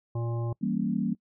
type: harmonic tone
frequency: 117.2 Hz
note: A#2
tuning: 10 cents sharp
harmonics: 1 / 3 / 5 / 7 / 9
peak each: -28 / -38 / -42 / -45 / -47 dBFS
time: 0.15-0.53 s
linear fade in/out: 5 ms
type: chord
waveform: sine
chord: E diminished seventh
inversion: none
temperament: equal with one note detuned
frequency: 164.81 / 196 / 233.1 / 275.6 Hz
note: E3 / G3 / Bb3 / Db4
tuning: 0 / 0 / 0 / -10 cents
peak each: -34 / -29 / -29 / -34 dBFS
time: 0.61-1.15 s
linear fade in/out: 20 ms
effects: noise-tail reverb RT60 0.1 s tail -25 dB re dry